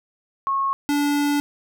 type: tone pair in turn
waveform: sine / square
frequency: 1092 / 289.2 Hz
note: C#6 / D4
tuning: -26 / -27 cents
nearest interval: octave + major seventh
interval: 2301 cents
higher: first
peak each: -19 dBFS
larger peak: neither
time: 0.47-0.73 / 0.89-1.4 s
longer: second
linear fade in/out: 0 ms
effects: none